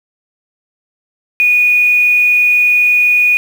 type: tone with quantisation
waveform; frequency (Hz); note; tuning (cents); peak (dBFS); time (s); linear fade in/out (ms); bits
sine; 2463; D#7; -18; -7; 1.4-3.37; 0; 5
effects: none